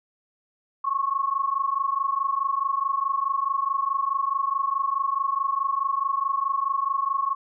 sine tone pair together, 1084 / 1108.7 Hz, C#6 / C#6, -39 / 0 cents, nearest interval unison, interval 39 cents, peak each -25 dBFS, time 0.84-7.35 s, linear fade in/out 10 ms, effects none

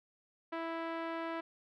5% pulse tone with low-pass filter, 329.6 Hz, E4, in tune, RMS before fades -39 dBFS, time 0.52-1.41 s, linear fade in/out 10 ms, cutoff 1200 Hz, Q 0.62, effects none

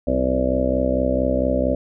harmonic tone with a mistuned harmonic, 64.4 Hz, C2, 27 cents flat, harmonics 1 / 2 / 3 / 4 / 5 / 6 / 7 / 8 / 9 / 10, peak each -25 / -32 / -29 / -23 / -31 / -33 / -33 / -25 / -22 / -30 dBFS, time 0.07-1.75 s, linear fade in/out 5 ms, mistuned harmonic 5, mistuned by +27 cents, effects none

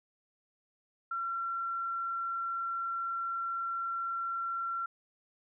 sine tone, 1362 Hz, F6, 44 cents flat, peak -32 dBFS, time 1.11-4.86 s, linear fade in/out 5 ms, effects none

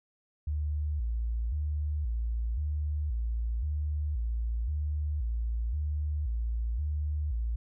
sine tone with vibrato, 65.41 Hz, C2, in tune, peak -28 dBFS, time 0.47-7.56 s, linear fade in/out 5 ms, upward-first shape square, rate 0.95 Hz, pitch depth 230 cents each way, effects none

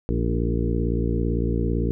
harmonic tone with a mistuned harmonic, 57.8 Hz, A#1, 14 cents flat, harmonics 1 / 2 / 3 / 4 / 5 / 6 / 7 / 8, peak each -24 / -27 / -29 / -30 / -31 / -32 / -32 / -33 dBFS, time 0.09-1.91 s, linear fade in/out 0 ms, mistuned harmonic 5, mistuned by +36 cents, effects none

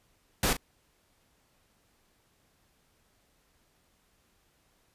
pink noise with echo, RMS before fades -26 dBFS, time 0.43-0.53 s, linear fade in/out 2 ms, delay 38 ms, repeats 1, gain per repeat -11 dB, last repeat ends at 0.568 s, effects pink hiss -69 dBFS RMS until 4.94 s + resampled to 32000 Hz

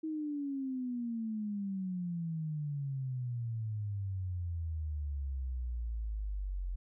sine exponential sweep, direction down, 319.3 to 44.04 Hz, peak -34 dBFS, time 0.03-6.76 s, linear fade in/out 10 ms, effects none

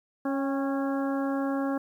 harmonic tone with a mistuned harmonic, 274.8 Hz, C#4, 15 cents flat, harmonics 1 / 2 / 3 / 4 / 5 / 6, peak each -27 / -33 / -37 / -39 / -41 / -43 dBFS, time 0.25-1.78 s, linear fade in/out 5 ms, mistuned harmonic 3, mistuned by -34 cents, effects 10-bit

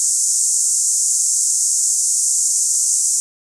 pink band-pass noise, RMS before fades -17 dBFS, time 0-3.2 s, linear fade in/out 0 ms, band 6400 to 8900 Hz, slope 48 dB/octave, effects none

